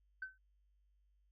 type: tone with exponential decay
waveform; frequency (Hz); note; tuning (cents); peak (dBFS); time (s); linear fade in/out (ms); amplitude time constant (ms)
sine; 1529; G6; -44; -37; 0.22-0.38; 5; 34
effects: tanh soft clip ceiling -34 dBFS + added 50 Hz sine -70 dBFS peak until 1.31 s